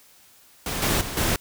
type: noise with level steps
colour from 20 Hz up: pink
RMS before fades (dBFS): -28 / -22 / -32 / -23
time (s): 0.66-1.36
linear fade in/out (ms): 2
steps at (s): 0.82 / 1.01 / 1.17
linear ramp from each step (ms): 2
effects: white hiss -54 dBFS RMS until 1.4 s